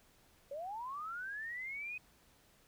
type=linear sweep; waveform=sine; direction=up; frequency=538 to 2528 Hz; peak=-40 dBFS; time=0.51-1.98 s; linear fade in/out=5 ms; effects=pink hiss -67 dBFS RMS until 2.67 s